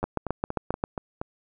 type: two click trains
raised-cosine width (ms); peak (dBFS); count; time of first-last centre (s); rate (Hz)
1; -16 / -11; 6 / 7; 0.03-1.215 / 0.04-0.839; 4.22 / 7.51
effects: none